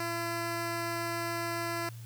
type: tone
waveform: 10% pulse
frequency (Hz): 338.4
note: E4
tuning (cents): +45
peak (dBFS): -24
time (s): 0-1.89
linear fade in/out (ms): 2
effects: added 115 Hz sine -42 dBFS peak until 2.05 s + white hiss -56 dBFS RMS until 2.05 s